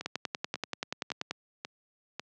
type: two click trains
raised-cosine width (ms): 0.2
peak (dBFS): -14 / -19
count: 14 / 5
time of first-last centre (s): 0.06-1.31 / 0.01-2.196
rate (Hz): 10.4 / 1.83
effects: high-pass 150 Hz 12 dB/octave + low-pass 7000 Hz 12 dB/octave